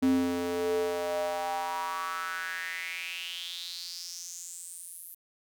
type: tone with high-pass filter sweep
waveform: square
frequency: 87.31 Hz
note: F2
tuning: in tune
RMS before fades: -33 dBFS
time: 0.02-5.15 s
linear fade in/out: 10 ms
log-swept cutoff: 250 to 12000 Hz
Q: 5.5
effects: none